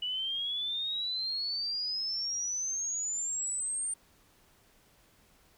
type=exponential sweep; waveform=sine; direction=up; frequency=2935 to 8890 Hz; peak=-31 dBFS; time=0.02-3.94 s; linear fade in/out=5 ms; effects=pink hiss -64 dBFS RMS until 5.57 s